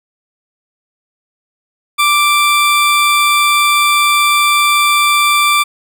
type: tone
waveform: 20% pulse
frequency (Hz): 1174.7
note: D6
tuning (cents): 0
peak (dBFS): -4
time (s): 1.98-5.64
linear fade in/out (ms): 20
effects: none